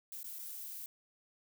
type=noise with dropouts; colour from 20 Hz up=violet; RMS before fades=-45 dBFS; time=0.12-0.86 s; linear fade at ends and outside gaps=1 ms; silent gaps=0.231-0.243 / 0.387-0.391 s; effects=none